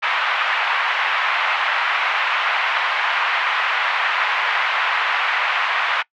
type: band-pass noise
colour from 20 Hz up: pink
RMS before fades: -20 dBFS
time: 0.02-6.03 s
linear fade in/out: 20 ms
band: 910 to 2800 Hz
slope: 24 dB/octave
effects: noise-tail reverb RT60 0.1 s tail -23 dB re dry